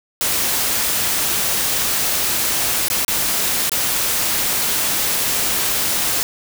white noise with dropouts, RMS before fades -19 dBFS, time 0.21-6.23 s, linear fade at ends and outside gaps 0 ms, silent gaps 2.884-2.901 / 3.048-3.081 / 3.695-3.718 s, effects none

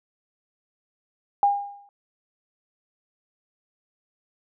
sine tone with exponential decay, 808 Hz, G#5, 48 cents flat, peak -13 dBFS, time 1.43-1.89 s, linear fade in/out 1 ms, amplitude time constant 98 ms, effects none

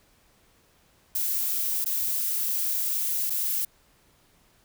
violet noise with dropouts, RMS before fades -27 dBFS, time 1.15-3.65 s, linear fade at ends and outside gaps 5 ms, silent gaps 1.845-1.859 / 3.298-3.303 s, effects pink hiss -62 dBFS RMS until 4.64 s

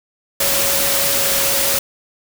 sine tone in noise, 554.4 Hz, C#5, in tune, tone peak -25 dBFS, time 0.4-1.79 s, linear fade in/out 5 ms, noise white, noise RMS -17 dBFS, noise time 0.4-1.79 s, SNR -11 dB, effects none

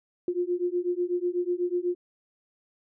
sine beating tone pair, 350.6 / 358.7 Hz, F4 / F4, +7 / +46 cents, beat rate 8.1 Hz, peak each -28 dBFS, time 0.28-1.95 s, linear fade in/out 2 ms, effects none

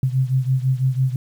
sine beating tone pair, 128.8 / 134.8 Hz, C3 / C#3, -27 / -48 cents, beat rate 6 Hz, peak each -18 / -21 dBFS, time 0.03-1.16 s, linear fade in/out 2 ms, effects 8-bit

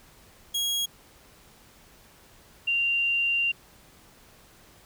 sawtooth / sine tone pair in turn, 3300 / 2775 Hz, G#7 / F7, -12 / -12 cents, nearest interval minor third, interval 300 cents, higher first, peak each -22 dBFS, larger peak neither, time 0.54-0.86 / 2.67-3.52 s, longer second, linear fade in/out 10 ms, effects pink hiss -55 dBFS RMS until 4.85 s

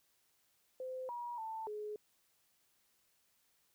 sine tone with pitch steps, 515 / 958 / 887 / 421.7 Hz, C5 / A#5 / A5 / G#4, -28 / +47 / +14 / +26 cents, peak -40 dBFS, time 0.8-1.96 s, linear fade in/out 2 ms, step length 290 ms, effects white hiss -75 dBFS RMS until 3.74 s

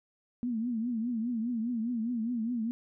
sine tone with vibrato, 233.1 Hz, A#3, in tune, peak -29 dBFS, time 0.43-2.71 s, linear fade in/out 0 ms, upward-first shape triangle, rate 4.9 Hz, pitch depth 140 cents each way, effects none

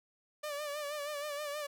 sawtooth tone with vibrato, 587.3 Hz, D5, in tune, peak -33 dBFS, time 0.43-1.67 s, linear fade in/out 10 ms, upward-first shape sine, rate 6.3 Hz, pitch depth 57 cents each way, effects none

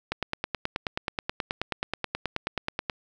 click train, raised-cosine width 0.3 ms, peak -11 dBFS, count 27, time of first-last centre 0.12-2.898 s, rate 9.36 Hz, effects none

